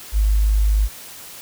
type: tone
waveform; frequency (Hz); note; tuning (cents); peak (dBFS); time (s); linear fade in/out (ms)
sine; 51.91; G#1; 0; -13; 0.12-0.89; 50
effects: white hiss -38 dBFS RMS until 1.41 s